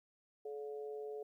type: harmonic tone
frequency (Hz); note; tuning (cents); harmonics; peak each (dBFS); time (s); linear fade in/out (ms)
143.2; D3; -43; 3 / 4 / 5; -42 / -53 / -54; 0.45-1.23; 5
effects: 13-bit